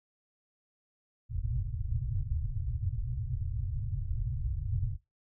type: low-pass noise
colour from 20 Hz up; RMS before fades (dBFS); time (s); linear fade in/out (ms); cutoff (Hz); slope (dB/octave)
white; -33; 1.29-4.98; 50; 130; 96
effects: noise-tail reverb RT60 0.2 s tail -19 dB re dry